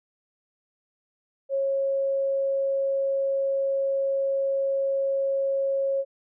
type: tone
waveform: sine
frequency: 546 Hz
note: C#5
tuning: 26 cents flat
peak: -22 dBFS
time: 1.49-6.05 s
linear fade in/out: 50 ms
effects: none